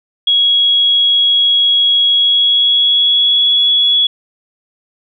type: tone with pitch glide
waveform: sine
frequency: 3322 to 3374 Hz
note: G#7 to G#7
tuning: 0 to +27 cents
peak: -8 dBFS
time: 0.27-4.07 s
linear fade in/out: 5 ms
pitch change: +27 cents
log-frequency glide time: 2.06-3.6 s
effects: none